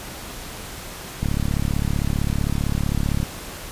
click train, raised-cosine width 5 ms, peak -10 dBFS, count 72, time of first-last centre 1.23-3.23 s, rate 35.5 Hz, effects pink hiss -35 dBFS RMS until 3.71 s + resampled to 32000 Hz

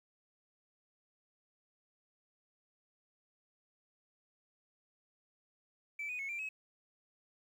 sine tone with pitch steps, 2318 / 2481 / 2194 / 2362 / 2564 Hz, D7 / D#7 / C#7 / D7 / E7, -23 / -6 / -18 / +9 / -49 cents, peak -36 dBFS, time 5.99-6.49 s, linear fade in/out 5 ms, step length 100 ms, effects tanh soft clip ceiling -35 dBFS + 11-bit

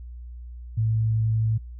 sine tone, 111 Hz, A2, 16 cents sharp, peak -20 dBFS, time 0.77-1.58 s, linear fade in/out 10 ms, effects noise-tail reverb RT60 0.1 s tail -23 dB re dry + added 60 Hz sine -36 dBFS peak until 1.79 s

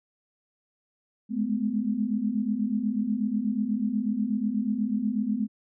sine tone cluster, 206.7 / 214.9 / 252.3 Hz, G#3 / A3 / B3, -8 / -41 / +37 cents, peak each -31 / -27 / -29 dBFS, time 1.29-5.48 s, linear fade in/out 50 ms, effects none

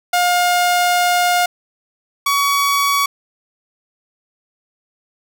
sawtooth tone pair in turn, 711 / 1128.6 Hz, F5 / C#6, +31 / +31 cents, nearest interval minor sixth, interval 800 cents, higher second, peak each -9 / -10 dBFS, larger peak first, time 0.13-1.46 / 2.26-3.06 s, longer first, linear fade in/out 5 ms, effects none

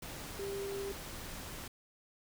sine tone in noise, 396.2 Hz, G4, 18 cents sharp, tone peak -37 dBFS, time 0.39-0.92 s, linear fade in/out 5 ms, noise pink, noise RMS -45 dBFS, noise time 0.02-1.68 s, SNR +5 dB, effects none

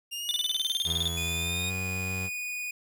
sawtooth linear sweep, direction up, 2794 to 3729 Hz, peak -30 dBFS, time 0.11-1.71 s, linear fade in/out 20 ms
triangle tone bursts, 3564 Hz, A7, 22 cents sharp, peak -23 dBFS, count 16, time 0.29-1.076 s, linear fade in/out 0 ms, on 21 ms, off 30 ms
30% pulse tone with pitch glide, 84 to 93.2 Hz, E2 to F#2, +33 to +13 cents, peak -30 dBFS, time 0.84-2.3 s, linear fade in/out 50 ms, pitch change +180 cents, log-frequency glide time 1.41-1.72 s
45% pulse tone, 2468 Hz, D#7, 15 cents flat, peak -32 dBFS, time 1.17-2.71 s, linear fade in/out 5 ms
effects none

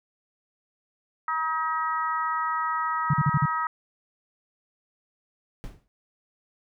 harmonic tone, 318.3 Hz, D#4, 39 cents sharp, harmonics 3 / 4 / 5 / 6, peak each -30 / -26 / -40 / -35 dBFS, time 1.28-3.67 s, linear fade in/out 2 ms
sine tone bursts, 146.83 Hz, D3, in tune, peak -18 dBFS, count 5, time 3.1-3.457 s, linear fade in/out 5 ms, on 37 ms, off 43 ms
brown noise with exponential decay, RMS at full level -34 dBFS, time 5.64-5.88 s, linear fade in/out 0 ms, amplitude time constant 52 ms
effects none

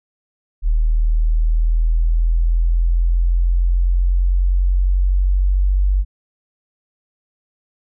sine exponential sweep, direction up, 38.89 to 48 Hz, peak -12 dBFS, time 0.62-6.05 s, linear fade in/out 50 ms, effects none

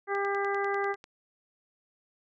harmonic tone, 399.1 Hz, G4, 31 cents sharp, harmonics 1 / 2 / 3 / 4 / 5, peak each -30 / -33 / -35 / -36 / -37 dBFS, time 0.07-0.96 s, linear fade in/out 50 ms
click train, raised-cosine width 0.2 ms, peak -29 dBFS, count 10, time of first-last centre 0.15-1.041 s, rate 10.1 Hz
effects none

